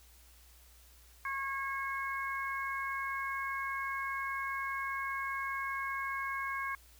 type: harmonic tone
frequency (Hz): 545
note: C#5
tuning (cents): -29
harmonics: 2 / 3 / 4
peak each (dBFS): -37 / -39 / -40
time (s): 1.25-6.75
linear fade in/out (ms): 2
effects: added 60 Hz sine -59 dBFS peak until 6.99 s + white hiss -62 dBFS RMS until 6.99 s